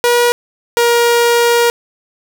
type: tone pair in turn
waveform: sawtooth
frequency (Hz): 480.8 / 473.1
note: B4 / A#4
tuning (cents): -46 / +26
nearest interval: unison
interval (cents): 28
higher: first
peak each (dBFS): -5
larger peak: neither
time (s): 0.04-0.32 / 0.77-1.7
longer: second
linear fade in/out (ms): 0
effects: none